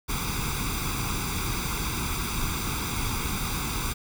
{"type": "noise with comb filter", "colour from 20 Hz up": "pink", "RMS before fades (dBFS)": -29, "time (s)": [0.08, 3.94], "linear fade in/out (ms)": 20, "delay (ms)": 0.83, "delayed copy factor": 0.8, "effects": []}